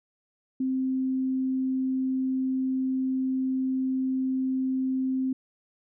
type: tone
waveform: sine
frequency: 261.4 Hz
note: C4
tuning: 1 cent flat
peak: -24 dBFS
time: 0.6-5.33 s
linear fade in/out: 5 ms
effects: none